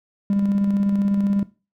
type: tone with tremolo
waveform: triangle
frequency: 200 Hz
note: G3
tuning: 35 cents sharp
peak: -13 dBFS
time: 0.3-1.43 s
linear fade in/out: 2 ms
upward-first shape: square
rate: 16 Hz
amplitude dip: 40%
effects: noise-tail reverb RT60 0.3 s tail -19 dB re dry + tanh soft clip ceiling -11 dBFS